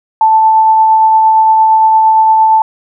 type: tone with tremolo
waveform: sine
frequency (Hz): 880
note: A5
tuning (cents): 0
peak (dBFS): -3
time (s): 0.21-2.62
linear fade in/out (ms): 2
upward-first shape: triangle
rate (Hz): 8.7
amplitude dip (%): 25
effects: none